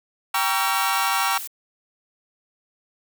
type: chord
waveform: sawtooth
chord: G diminished seventh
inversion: none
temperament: just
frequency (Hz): 784 / 940.8 / 1128.9 / 1354.7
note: G5 / Bb5 / Db6 / Fb6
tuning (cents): 0 / +16 / +31 / +47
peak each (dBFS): -22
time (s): 0.34-1.38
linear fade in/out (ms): 5
type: noise bursts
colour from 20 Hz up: blue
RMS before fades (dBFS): -33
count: 6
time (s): 0.35-1.475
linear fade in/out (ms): 5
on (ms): 170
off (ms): 21
effects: none